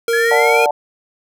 square tone, 463.8 Hz, A#4, 9 cents flat, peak -15 dBFS, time 0.08-0.66 s, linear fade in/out 2 ms
sine exponential sweep, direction up, 1661.2 to 2495 Hz, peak -16 dBFS, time 0.13-0.65 s, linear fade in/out 5 ms
sine chord, D major, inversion none, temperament just, 587.3 / 734.2 / 881 Hz, D5 / F#5 / A5, 0 / -14 / +2 cents, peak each -18 dBFS, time 0.31-0.71 s, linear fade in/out 2 ms
effects none

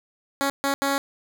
10% pulse tone bursts at uneven times, 277.3 Hz, C#4, 1 cent sharp, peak -13 dBFS, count 3, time 0.41-0.5 / 0.64-0.74 / 0.82-0.98 s, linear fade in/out 0 ms, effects none

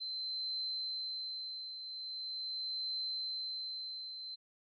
sine tone with tremolo, 4085 Hz, C8, 42 cents flat, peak -35 dBFS, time 0-4.36 s, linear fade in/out 20 ms, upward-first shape triangle, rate 0.42 Hz, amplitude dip 60%, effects none

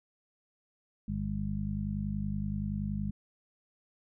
harmonic tone, 50.6 Hz, G#1, 44 cents flat, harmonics 1 / 2 / 3 / 4, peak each -38 / -38 / -38 / -34 dBFS, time 1.08-3.11 s, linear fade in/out 5 ms, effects none

